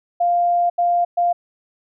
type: tone bursts at uneven times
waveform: sine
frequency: 698.5 Hz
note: F5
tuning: in tune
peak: -14 dBFS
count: 3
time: 0.2-0.7 / 0.78-1.05 / 1.17-1.33 s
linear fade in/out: 10 ms
effects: none